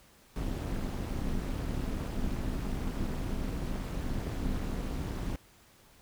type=noise with amplitude modulation; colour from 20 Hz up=brown; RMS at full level=-30 dBFS; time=0.36-5.36 s; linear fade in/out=0 ms; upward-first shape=sine; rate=222 Hz; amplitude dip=80%; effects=pink hiss -60 dBFS RMS until 6.01 s